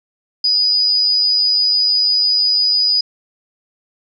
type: tone with amplitude modulation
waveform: sine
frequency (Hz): 4947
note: D#8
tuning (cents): -11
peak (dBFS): -9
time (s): 0.44-3.01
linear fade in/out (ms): 5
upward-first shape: sine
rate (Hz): 100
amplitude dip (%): 55
effects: none